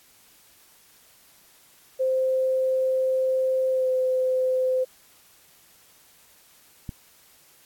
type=tone with pitch glide; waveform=sine; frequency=521 to 514.4 Hz; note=C5 to C5; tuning=-7 to -30 cents; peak=-20 dBFS; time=1.99-4.85 s; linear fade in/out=20 ms; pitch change=-23 cents; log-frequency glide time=3.71-3.89 s
type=click; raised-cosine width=5 ms; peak=-20 dBFS; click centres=6.892 s
effects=white hiss -56 dBFS RMS until 7.65 s + AAC 64 kbps